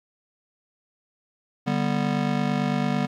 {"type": "chord", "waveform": "square", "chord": "G major", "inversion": "second", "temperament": "just", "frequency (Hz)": [147, 196, 245], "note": ["D3", "G3", "B3"], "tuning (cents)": [2, 0, -14], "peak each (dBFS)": [-28, -27, -27], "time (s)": [1.66, 3.07], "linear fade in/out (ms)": 20, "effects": ["low-pass 4000 Hz 12 dB/octave", "10-bit"]}